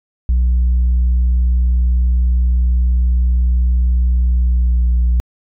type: tone with pitch glide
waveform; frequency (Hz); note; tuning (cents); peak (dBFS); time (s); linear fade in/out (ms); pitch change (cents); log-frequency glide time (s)
sine; 61.2 to 60.15; B1 to B1; -15 to -45; -8; 0.29-5.2; 0; -30; 4.36-4.86
effects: tanh soft clip ceiling -9 dBFS